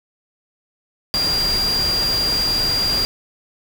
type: tone in noise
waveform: sine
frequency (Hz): 4775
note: D8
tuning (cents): +28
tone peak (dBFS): -17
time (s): 1.14-3.05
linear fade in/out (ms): 0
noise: pink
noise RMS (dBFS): -26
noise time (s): 1.14-3.05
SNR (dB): +6
effects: none